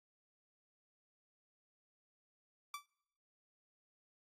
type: tone with exponential decay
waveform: sawtooth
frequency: 1161 Hz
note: D6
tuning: 20 cents flat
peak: -35 dBFS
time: 2.74-2.86 s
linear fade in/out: 2 ms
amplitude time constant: 26 ms
effects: noise-tail reverb RT60 0.8 s tail -26 dB re dry + AAC 48 kbps